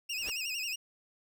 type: tone with vibrato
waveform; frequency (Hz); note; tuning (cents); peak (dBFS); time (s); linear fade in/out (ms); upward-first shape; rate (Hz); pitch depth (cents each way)
25% pulse; 2657; E7; +13; -30; 0.09-0.76; 10; sine; 11; 120
type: noise with exponential growth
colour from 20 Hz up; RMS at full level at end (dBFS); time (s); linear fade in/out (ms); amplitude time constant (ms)
pink; -39; 0.13-0.3; 2; 36
effects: none